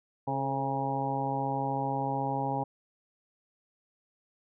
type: harmonic tone with a mistuned harmonic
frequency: 136 Hz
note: C#3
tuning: 33 cents flat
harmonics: 1 / 2 / 3 / 4 / 5 / 6 / 7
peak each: -35 / -36 / -40 / -38 / -40 / -32 / -37 dBFS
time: 0.27-2.64 s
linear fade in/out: 10 ms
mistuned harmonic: 3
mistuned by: +56 cents
effects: none